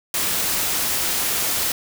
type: noise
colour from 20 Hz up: white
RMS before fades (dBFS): -22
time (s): 0.14-1.72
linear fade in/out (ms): 2
effects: none